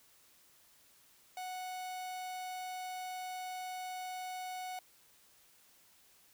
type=tone; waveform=45% pulse; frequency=738 Hz; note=F#5; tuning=5 cents flat; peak=-40 dBFS; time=1.37-4.79 s; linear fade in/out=2 ms; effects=white hiss -65 dBFS RMS until 6.33 s